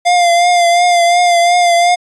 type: tone with vibrato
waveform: square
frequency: 698.5 Hz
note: F5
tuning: in tune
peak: -8 dBFS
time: 0.05-1.96 s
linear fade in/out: 20 ms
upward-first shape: triangle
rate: 2.8 Hz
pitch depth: 41 cents each way
effects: resampled to 22050 Hz